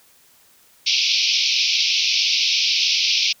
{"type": "band-pass noise", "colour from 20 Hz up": "white", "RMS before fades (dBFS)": -19, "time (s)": [0.86, 3.33], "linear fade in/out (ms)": 10, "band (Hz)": [2300, 5700], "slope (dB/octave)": 96, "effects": ["white hiss -54 dBFS RMS until 3.4 s"]}